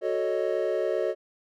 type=chord; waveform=triangle; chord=D# half-diminished seventh; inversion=first; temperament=equal; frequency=370 / 440 / 554.4 / 622.3 Hz; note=F#4 / A4 / C#5 / D#5; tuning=0 / 0 / 0 / 0 cents; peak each=-28 dBFS; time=0.01-1.15 s; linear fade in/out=50 ms; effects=none